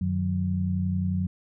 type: tone cluster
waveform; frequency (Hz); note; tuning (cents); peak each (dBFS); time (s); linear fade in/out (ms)
sine; 92 / 151.6 / 183.1; F#2 / D#3 / F#3; -9 / -45 / -18; -27 / -35 / -26; 0.01-1.27; 5
effects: none